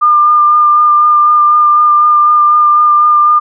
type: tone with vibrato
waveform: sine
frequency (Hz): 1202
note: D6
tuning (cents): +40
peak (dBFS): -4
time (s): 0.01-3.4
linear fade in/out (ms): 20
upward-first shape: sine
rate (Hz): 4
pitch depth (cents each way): 14
effects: none